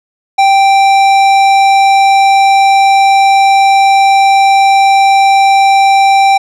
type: tone with tanh clipping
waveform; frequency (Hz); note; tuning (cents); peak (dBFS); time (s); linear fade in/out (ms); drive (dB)
sine; 784; G5; 0; -6; 0.38-6.38; 10; 15
effects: none